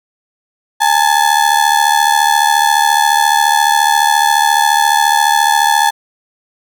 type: ring-modulated tone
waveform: 35% pulse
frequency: 861 Hz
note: A5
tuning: 38 cents flat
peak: -4 dBFS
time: 0.8-5.91 s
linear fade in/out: 20 ms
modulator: 37.2 Hz
effects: none